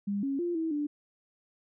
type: tone with pitch steps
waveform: sine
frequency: 201.5 / 274.8 / 347.4 / 324 / 294 Hz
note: G3 / C#4 / F4 / E4 / D4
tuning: +48 / -15 / -9 / -30 / +2 cents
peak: -28 dBFS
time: 0.07-0.87 s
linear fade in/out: 10 ms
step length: 160 ms
effects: none